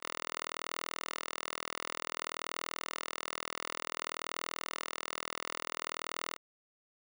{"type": "tone with high-pass filter", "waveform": "5% pulse", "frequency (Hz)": 40.55, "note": "E1", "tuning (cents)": -28, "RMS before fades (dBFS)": -41, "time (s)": [0, 6.38], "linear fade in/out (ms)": 50, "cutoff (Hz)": 990, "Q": 0.75, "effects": []}